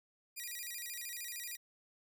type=tone with vibrato; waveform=5% pulse; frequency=2155 Hz; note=C#7; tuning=49 cents flat; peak=-32 dBFS; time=0.36-1.57 s; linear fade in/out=20 ms; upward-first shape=square; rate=13 Hz; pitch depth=200 cents each way; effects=none